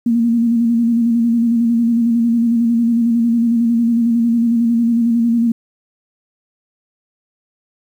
sine tone with vibrato, 233.1 Hz, A#3, in tune, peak -11 dBFS, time 0.06-5.52 s, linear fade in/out 5 ms, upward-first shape square, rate 11 Hz, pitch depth 32 cents each way, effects 8-bit

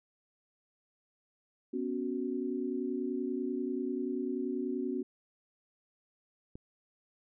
sine chord, B suspended second, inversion none, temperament equal, 246.9 / 277.2 / 370 Hz, B3 / C#4 / F#4, 0 / 0 / 0 cents, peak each -36 dBFS, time 1.73-5.03 s, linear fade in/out 10 ms
click, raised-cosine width 3 ms, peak -32 dBFS, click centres 6.555 s
effects none

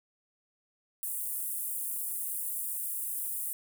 pink high-pass noise, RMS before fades -35 dBFS, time 1.03-3.53 s, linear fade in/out 0 ms, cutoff 8900 Hz, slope 48 dB/octave, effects none

